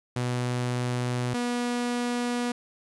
sawtooth tone pair in turn, 123.47 / 242.4 Hz, B2 / B3, 0 / -32 cents, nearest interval octave, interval 1168 cents, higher second, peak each -22 dBFS, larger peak neither, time 0.16-1.34 / 1.34-2.52 s, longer neither, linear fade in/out 5 ms, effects resampled to 24000 Hz + 10-bit

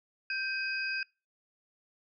sine tone cluster, 1566 / 2523 / 4878 Hz, G6 / D#7 / D#8, -2 / +23 / -35 cents, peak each -34 / -34 / -40 dBFS, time 0.3-1.03 s, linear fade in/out 2 ms, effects noise-tail reverb RT60 0.3 s tail -25 dB re dry

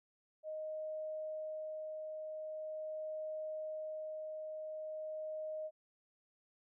sine tone with tremolo, 622.3 Hz, D#5, in tune, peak -39 dBFS, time 0.43-5.71 s, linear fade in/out 50 ms, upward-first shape sine, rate 0.43 Hz, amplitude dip 25%, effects none

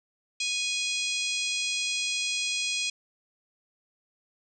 harmonic tone, 829 Hz, G#5, 3 cents flat, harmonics 3 / 4 / 5 / 6 / 7 / 8 / 9 / 10, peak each -31 / -33 / -35 / -37 / -38 / -39 / -40 / -41 dBFS, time 0.4-2.9 s, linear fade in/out 5 ms, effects none

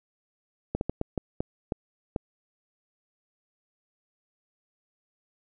slowing click train, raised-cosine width 2 ms, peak -14 dBFS, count 8, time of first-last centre 0.75-2.162 s, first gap 61 ms, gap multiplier 1.39, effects none

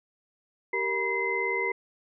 sine tone cluster, 388.3 / 465.5 / 967 / 2061 Hz, G4 / A#4 / B5 / C7, -16 / -2 / -37 / -27 cents, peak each -32 / -33 / -33 / -28 dBFS, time 0.73-1.72 s, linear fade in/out 5 ms, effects none

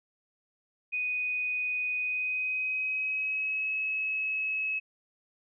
sine tone with pitch glide, 2489 to 2574 Hz, D#7 to E7, 0 to -42 cents, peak -28 dBFS, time 0.92-4.8 s, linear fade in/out 20 ms, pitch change +58 cents, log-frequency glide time 1.97-3.72 s, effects none

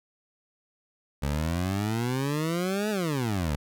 20% pulse exponential two-way sweep, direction up then down, 68.6 to 217.5 to 68.6 Hz, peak -21 dBFS, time 1.22-3.56 s, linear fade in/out 10 ms, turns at 2.9 s, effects none

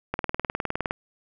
click train, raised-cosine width 0.5 ms, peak -11 dBFS, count 16, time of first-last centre 0.14-0.909 s, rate 19.5 Hz, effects none

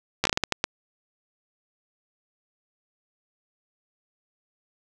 slowing click train, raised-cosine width 0.2 ms, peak -4 dBFS, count 9, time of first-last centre 0.24-0.641 s, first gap 13 ms, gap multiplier 1.37, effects none

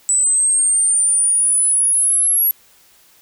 sine exponential sweep, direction up, 7902 to 11470 Hz, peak -12 dBFS, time 0.09-2.51 s, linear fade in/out 0 ms, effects white hiss -51 dBFS RMS until 3.21 s

